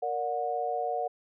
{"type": "chord", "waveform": "sine", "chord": "Bb augmented", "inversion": "none", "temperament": "just", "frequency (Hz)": [466.2, 582.7, 728.4], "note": ["Bb4", "D5", "F#5"], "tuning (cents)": [0, -14, -27], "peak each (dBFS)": [-34, -35, -30], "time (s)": [0.02, 1.08], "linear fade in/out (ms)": 10, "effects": []}